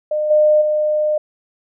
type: tone with level steps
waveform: sine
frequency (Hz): 607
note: D#5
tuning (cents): -43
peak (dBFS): -16 / -9 / -14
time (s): 0.11-1.18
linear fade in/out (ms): 5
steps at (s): 0.3 / 0.61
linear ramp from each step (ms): 10
effects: none